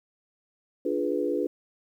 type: chord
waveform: sine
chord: D diminished seventh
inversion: none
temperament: equal with one note detuned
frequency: 293.7 / 349.2 / 419.9 / 493.9 Hz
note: D4 / F4 / Ab4 / Cb5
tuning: 0 / 0 / +19 / 0 cents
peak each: -30 dBFS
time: 0.85-1.47 s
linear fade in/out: 5 ms
effects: 10-bit

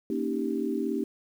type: chord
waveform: sine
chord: Eb dominant seventh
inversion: second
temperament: equal with one note detuned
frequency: 233.1 / 277.2 / 313.8 / 392 Hz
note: Bb3 / Db4 / Eb4 / G4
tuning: 0 / 0 / +15 / 0 cents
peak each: -32 dBFS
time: 0.1-1.04 s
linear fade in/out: 2 ms
effects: 9-bit

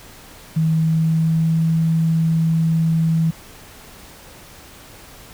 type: tone with pitch glide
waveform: sine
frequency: 160 to 162.42 Hz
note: D#3 to E3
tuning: +49 to -25 cents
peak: -14 dBFS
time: 0.56-3.31 s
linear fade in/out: 10 ms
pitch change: +26 cents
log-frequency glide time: 0.71-1.67 s
effects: pink hiss -42 dBFS RMS until 5.33 s

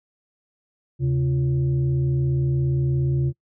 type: tone with frequency modulation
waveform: sine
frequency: 134.1 Hz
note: C3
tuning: 43 cents sharp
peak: -18 dBFS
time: 0.99-3.33 s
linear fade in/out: 50 ms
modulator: 211 Hz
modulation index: 0.48
effects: noise-tail reverb RT60 0.1 s tail -25 dB re dry

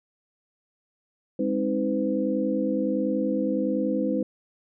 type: tone cluster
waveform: sine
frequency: 204.9 / 266.3 / 316.3 / 505 Hz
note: G#3 / C4 / D#4 / B4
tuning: -23 / +31 / +29 / +39 cents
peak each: -28 dBFS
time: 1.39-4.23 s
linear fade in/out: 5 ms
effects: none

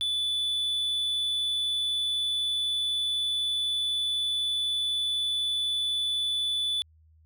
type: tone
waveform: triangle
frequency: 3476 Hz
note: A7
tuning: 22 cents flat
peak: -24 dBFS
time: 0.01-6.82 s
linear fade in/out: 0 ms
effects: added 79 Hz sine -56 dBFS peak until 7.25 s

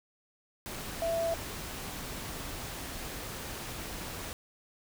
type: tone in noise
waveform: sine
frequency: 666 Hz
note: E5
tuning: 18 cents sharp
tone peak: -28 dBFS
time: 1.02-1.34 s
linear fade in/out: 0 ms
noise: pink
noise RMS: -40 dBFS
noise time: 0.66-4.33 s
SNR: +9 dB
effects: none

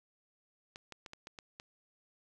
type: clicks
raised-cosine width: 0.2 ms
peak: -29 dBFS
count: 7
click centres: 0.759 / 0.923 / 1.062 / 1.134 / 1.271 / 1.388 / 1.599 s
effects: none

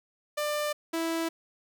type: tone pair in turn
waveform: sawtooth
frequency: 595 / 329 Hz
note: D5 / E4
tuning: +22 / -3 cents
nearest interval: minor seventh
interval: 1025 cents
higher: first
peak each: -24 dBFS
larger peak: neither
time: 0.37-0.73 / 0.93-1.29 s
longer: neither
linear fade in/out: 10 ms
effects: 11-bit

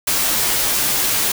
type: noise with comb filter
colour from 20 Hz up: white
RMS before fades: -18 dBFS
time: 0.07-1.32 s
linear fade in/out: 5 ms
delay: 12 ms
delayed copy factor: -0.75
effects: none

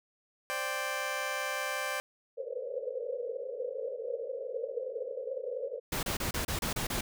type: chord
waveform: 15% pulse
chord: C suspended second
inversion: none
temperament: just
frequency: 523.3 / 588.7 / 784.9 Hz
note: C5 / D5 / G5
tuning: 0 / +4 / +2 cents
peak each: -31 / -30 / -33 dBFS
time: 0.5-2 s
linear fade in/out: 0 ms
type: band-pass noise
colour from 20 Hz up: white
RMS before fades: -37 dBFS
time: 2.37-5.8 s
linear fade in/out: 20 ms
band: 460 to 540 Hz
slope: 96 dB/octave
type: noise bursts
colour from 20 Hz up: pink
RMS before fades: -33 dBFS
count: 8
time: 5.92-7.01 s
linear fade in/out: 5 ms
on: 110 ms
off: 30 ms
effects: none

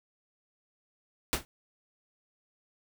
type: noise with exponential decay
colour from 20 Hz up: pink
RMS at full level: -23 dBFS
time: 1.33-1.45 s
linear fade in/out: 0 ms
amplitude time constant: 26 ms
effects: none

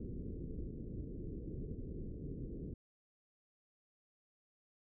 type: low-pass noise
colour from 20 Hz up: pink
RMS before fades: -44 dBFS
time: 0-2.74 s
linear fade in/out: 5 ms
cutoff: 440 Hz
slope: 48 dB/octave
effects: none

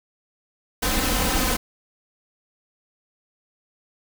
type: noise with comb filter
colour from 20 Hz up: pink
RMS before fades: -22 dBFS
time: 0.82-1.57 s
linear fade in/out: 10 ms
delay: 3.9 ms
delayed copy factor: +0.9
effects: none

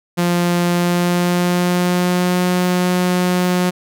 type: tone with pitch glide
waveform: sawtooth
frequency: 174.61 to 180.25 Hz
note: F3 to F#3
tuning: 0 to -45 cents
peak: -10 dBFS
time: 0.17-3.71 s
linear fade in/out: 20 ms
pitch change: +55 cents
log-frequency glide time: 0.67-2.47 s
effects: none

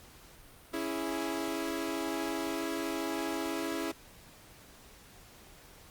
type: chord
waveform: sawtooth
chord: C# minor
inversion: none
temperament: equal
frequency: 277.2 / 329.6 / 415.3 Hz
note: C#4 / E4 / G#4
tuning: 0 / 0 / 0 cents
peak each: -34 / -31 / -36 dBFS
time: 0.73-3.92 s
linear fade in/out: 10 ms
effects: pink hiss -55 dBFS RMS until 5.9 s + Opus 48 kbps

